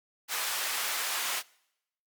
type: high-pass noise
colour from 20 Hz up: pink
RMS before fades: -32 dBFS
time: 0.28-1.43 s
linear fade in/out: 50 ms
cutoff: 1100 Hz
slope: 12 dB/octave
effects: noise-tail reverb RT60 0.8 s tail -24 dB re dry + Opus 48 kbps